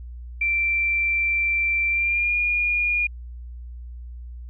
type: tone with pitch glide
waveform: sine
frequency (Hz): 2349 to 2430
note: D7 to D#7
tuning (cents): 0 to -42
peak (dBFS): -19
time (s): 0.41-3.07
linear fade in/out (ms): 5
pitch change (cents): +58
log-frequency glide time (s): 1.89-2.35
effects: added 60 Hz sine -34 dBFS peak until 4.49 s